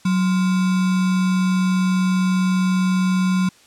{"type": "tone with sample-and-hold", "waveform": "sine", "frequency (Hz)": 185, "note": "F#3", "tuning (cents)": 0, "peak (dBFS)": -15, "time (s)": [0.05, 3.49], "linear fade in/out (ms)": 5, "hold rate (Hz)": 1225, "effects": ["white hiss -51 dBFS RMS until 3.66 s", "low-pass 8000 Hz 12 dB/octave"]}